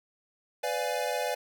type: chord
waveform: square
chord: B diminished seventh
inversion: none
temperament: equal with one note detuned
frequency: 501.4 / 587.3 / 698.5 / 830.6 Hz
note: B4 / D5 / F5 / Ab5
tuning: +26 / 0 / 0 / 0 cents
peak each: -34 / -34 / -36 / -36 dBFS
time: 0.63-1.35 s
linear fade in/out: 10 ms
effects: none